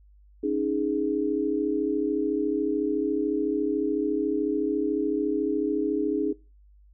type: chord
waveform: sine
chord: C# suspended second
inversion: none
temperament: equal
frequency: 277.2 / 311.1 / 415.3 Hz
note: C#4 / D#4 / G#4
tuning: 0 / 0 / 0 cents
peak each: -29 / -27 / -27 dBFS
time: 0.43-6.33 s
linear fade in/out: 10 ms
effects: noise-tail reverb RT60 0.3 s tail -21 dB re dry + added 50 Hz sine -52 dBFS peak until 6.93 s